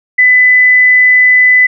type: tone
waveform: sine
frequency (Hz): 2002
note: B6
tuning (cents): +23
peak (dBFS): -3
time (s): 0.18-1.67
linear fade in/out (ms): 10
effects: none